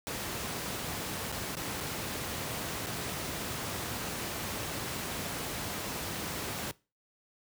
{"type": "noise with dropouts", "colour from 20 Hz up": "pink", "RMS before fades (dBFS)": -36, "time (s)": [0.07, 6.71], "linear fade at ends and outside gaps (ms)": 0, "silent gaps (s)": [[1.318, 1.324], [1.553, 1.569], [1.803, 1.808], [2.862, 2.868]], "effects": ["noise-tail reverb RT60 0.3 s tail -21 dB re dry", "high-pass 80 Hz 12 dB/octave"]}